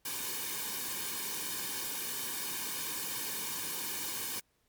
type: noise with comb filter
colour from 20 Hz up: white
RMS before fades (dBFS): -37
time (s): 0.05-4.4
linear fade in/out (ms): 5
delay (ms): 1.5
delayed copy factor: -0.8
effects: pink hiss -74 dBFS RMS until 4.68 s + MP3 96 kbps